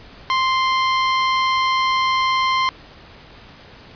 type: tone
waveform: sawtooth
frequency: 1046.5 Hz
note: C6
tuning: in tune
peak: -12 dBFS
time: 0.3-2.69 s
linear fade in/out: 0 ms
effects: pink hiss -43 dBFS RMS until 3.95 s + resampled to 11025 Hz